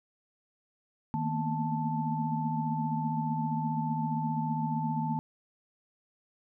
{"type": "tone cluster", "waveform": "sine", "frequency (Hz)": [155.9, 222.9, 231.2, 246.3, 879], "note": ["D#3", "A3", "A#3", "B3", "A5"], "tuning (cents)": [4, 23, -14, -5, -2], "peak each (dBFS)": [-32, -40, -35, -39, -33], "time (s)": [1.14, 5.19], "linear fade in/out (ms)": 0, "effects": []}